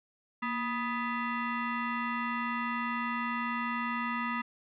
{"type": "tone with frequency modulation", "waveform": "sine", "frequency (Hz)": 506, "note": "B4", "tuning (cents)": 42, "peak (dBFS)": -30, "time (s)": [0.42, 4.42], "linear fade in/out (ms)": 10, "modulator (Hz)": 741, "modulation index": 2.4, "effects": []}